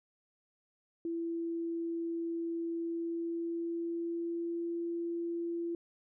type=tone with pitch glide; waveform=sine; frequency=334.5 to 339.6 Hz; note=E4 to F4; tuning=+25 to -48 cents; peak=-33 dBFS; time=1.05-5.75 s; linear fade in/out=2 ms; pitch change=+27 cents; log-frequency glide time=2.72-4.75 s; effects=none

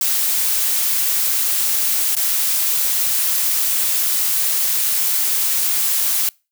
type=noise with dropouts; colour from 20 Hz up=blue; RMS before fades=-18 dBFS; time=0.01-6.29 s; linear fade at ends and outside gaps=2 ms; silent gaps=2.152-2.166 s; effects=noise-tail reverb RT60 0.3 s tail -26 dB re dry

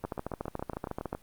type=two click trains; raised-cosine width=1 ms; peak=-21 / -19 dBFS; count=9 / 16; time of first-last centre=0.04-1.15 / 0.05-1.129 s; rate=7.21 / 13.9 Hz; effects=pink hiss -61 dBFS RMS until 1.22 s + Opus 32 kbps

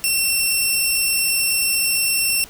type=tone; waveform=10% pulse; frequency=2709 Hz; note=E7; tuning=47 cents sharp; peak=-8 dBFS; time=0.04-2.44 s; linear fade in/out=0 ms; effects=pink hiss -42 dBFS RMS until 2.49 s

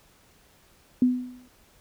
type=tone with exponential decay; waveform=sine; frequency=250.1 Hz; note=B3; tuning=22 cents sharp; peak=-14 dBFS; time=1.02-1.48 s; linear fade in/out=2 ms; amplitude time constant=98 ms; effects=pink hiss -59 dBFS RMS until 1.8 s

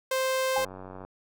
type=tone; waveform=sawtooth; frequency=523.3 Hz; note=C5; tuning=in tune; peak=-21 dBFS; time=0.11-0.65 s; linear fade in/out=5 ms
type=tone with exponential decay; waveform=sine; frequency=819 Hz; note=G#5; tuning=24 cents flat; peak=-23 dBFS; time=0.56-0.7 s; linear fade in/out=5 ms; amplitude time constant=29 ms
type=click train; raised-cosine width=1 ms; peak=-28 dBFS; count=45; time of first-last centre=0.58-1.05 s; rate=93.7 Hz
effects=none

